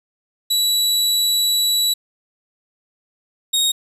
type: tone pair in turn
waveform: sawtooth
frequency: 3927 / 3746 Hz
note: B7 / A#7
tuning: -11 / +8 cents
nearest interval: minor second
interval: 81 cents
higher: first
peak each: -12 dBFS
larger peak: neither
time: 0.5-1.94 / 3.53-3.72 s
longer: first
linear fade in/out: 10 ms
effects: resampled to 32000 Hz + 8-bit